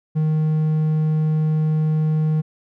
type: tone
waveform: triangle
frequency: 155.56 Hz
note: D#3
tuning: in tune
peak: -14 dBFS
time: 0.15-2.42 s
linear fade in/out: 20 ms
effects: none